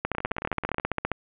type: two click trains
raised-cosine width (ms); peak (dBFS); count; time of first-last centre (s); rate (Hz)
0.5; -17 / -10; 13 / 17; 0.15-0.799 / 0.05-1.117; 18.5 / 15
effects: resampled to 8000 Hz + 8-bit